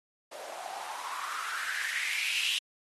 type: noise with band-pass filter sweep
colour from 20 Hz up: blue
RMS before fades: -35 dBFS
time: 0.31-2.59 s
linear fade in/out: 10 ms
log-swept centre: 570 to 3100 Hz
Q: 6.1
effects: AAC 32 kbps